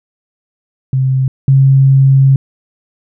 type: tone pair in turn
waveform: sine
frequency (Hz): 131.8 / 135.27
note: C3 / C#3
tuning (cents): +13 / -42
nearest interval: unison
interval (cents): 45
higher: second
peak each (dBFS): -9 / -4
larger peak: second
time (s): 0.93-1.28 / 1.48-2.36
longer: second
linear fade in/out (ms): 2
effects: none